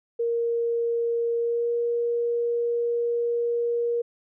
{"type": "tone with pitch glide", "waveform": "sine", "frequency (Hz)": [467.3, 472.5], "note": ["A#4", "A#4"], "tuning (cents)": [4, 23], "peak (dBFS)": -22, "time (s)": [0.19, 4.02], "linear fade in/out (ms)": 10, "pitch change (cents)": 19, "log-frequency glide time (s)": [1.37, 1.71], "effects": []}